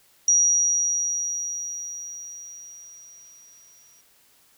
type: tone with exponential decay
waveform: sine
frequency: 5760 Hz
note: F#8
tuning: 47 cents flat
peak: -14 dBFS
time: 0.28-4.01 s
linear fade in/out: 2 ms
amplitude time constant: 810 ms
effects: white hiss -59 dBFS RMS until 4.57 s